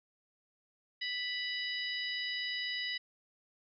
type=harmonic tone with a mistuned harmonic; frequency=988 Hz; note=B5; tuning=in tune; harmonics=2 / 3 / 4 / 5; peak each=-38 / -40 / -41 / -42 dBFS; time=1.01-2.98 s; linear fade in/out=10 ms; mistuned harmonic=4; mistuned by=-21 cents; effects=none